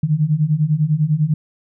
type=beating tone pair; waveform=sine; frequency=146.83 / 156.83 Hz; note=D3 / D#3; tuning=0 / +14 cents; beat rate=10 Hz; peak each=-18 / -16 dBFS; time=0.03-1.34 s; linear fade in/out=5 ms; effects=none